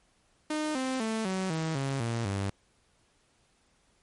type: tone with pitch steps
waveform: sawtooth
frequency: 306.3 / 260.6 / 221.6 / 188.55 / 160.39 / 136.44 / 116.07 / 98.73 Hz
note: D#4 / C4 / A3 / F#3 / E3 / C#3 / A#2 / G2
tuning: -27 / -7 / +13 / +33 / -47 / -27 / -7 / +13 cents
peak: -25 dBFS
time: 0.5-2.5 s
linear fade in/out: 5 ms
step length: 250 ms
effects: pink hiss -68 dBFS RMS until 4.02 s + MP3 48 kbps